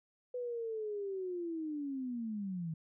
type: linear sweep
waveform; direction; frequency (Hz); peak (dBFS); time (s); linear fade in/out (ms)
sine; down; 500 to 155.9; -36; 0.34-2.74; 5
effects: none